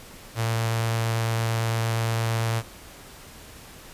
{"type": "tone with notch filter", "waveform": "sawtooth", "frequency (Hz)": 113.6, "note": "A#2", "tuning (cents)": -44, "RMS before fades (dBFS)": -25, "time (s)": [0.35, 2.63], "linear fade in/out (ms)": 50, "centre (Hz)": 270, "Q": 0.78, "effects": ["pink hiss -45 dBFS RMS until 3.93 s", "resampled to 32000 Hz"]}